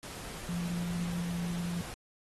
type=tone in noise; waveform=sine; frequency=173.5 Hz; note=F3; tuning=11 cents flat; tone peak=-32 dBFS; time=0.49-1.81 s; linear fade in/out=0 ms; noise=pink; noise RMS=-44 dBFS; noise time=0.03-1.94 s; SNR=+9 dB; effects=AAC 32 kbps